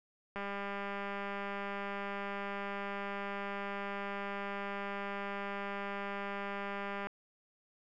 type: click train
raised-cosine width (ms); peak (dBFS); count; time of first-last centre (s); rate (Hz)
0.5; -25; 1343; 0.36-7.07; 200
effects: none